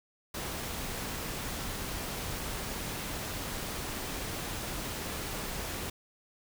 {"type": "noise", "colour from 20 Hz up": "pink", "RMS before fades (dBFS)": -37, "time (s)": [0.34, 5.9], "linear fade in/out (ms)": 5, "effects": []}